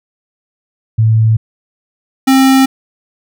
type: tone pair in turn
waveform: sine / square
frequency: 111 / 266 Hz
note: A2 / C4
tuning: +16 / +29 cents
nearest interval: octave + minor third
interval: 1513 cents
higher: second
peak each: -6 dBFS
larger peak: neither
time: 0.98-1.37 / 2.27-2.66 s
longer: neither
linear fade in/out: 10 ms
effects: none